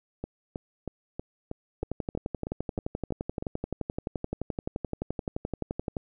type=two click trains; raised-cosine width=2 ms; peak=-17 / -20 dBFS; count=49 / 11; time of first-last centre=1.83-5.968 / 0.24-3.425 s; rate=11.6 / 3.14 Hz; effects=none